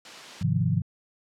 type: high-pass noise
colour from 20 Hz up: white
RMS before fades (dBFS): -41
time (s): 0.05-0.43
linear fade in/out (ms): 2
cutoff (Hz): 200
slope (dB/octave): 12
type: chord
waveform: sine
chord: F minor seventh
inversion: first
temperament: equal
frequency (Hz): 103.83 / 130.81 / 155.56 / 174.61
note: Ab2 / C3 / Eb3 / F3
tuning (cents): 0 / 0 / 0 / 0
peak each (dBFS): -27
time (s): 0.41-0.82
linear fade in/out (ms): 10
effects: low-pass 5000 Hz 12 dB/octave